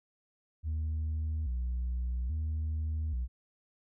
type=tone with vibrato; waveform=sine; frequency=69.3 Hz; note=C#2; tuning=in tune; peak=-28 dBFS; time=0.63-3.28 s; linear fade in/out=50 ms; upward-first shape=square; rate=0.6 Hz; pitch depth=210 cents each way; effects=tanh soft clip ceiling -29 dBFS